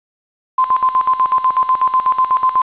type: tone with tremolo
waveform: sine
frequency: 1033 Hz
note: C6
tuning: 22 cents flat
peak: -9 dBFS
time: 0.58-2.62 s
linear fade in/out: 5 ms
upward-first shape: square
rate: 8.1 Hz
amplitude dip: 75%
effects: resampled to 8000 Hz + 7-bit